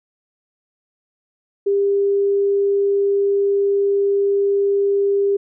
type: tone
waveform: sine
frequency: 399.5 Hz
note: G4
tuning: 33 cents sharp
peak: -14 dBFS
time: 1.66-5.37 s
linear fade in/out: 10 ms
effects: none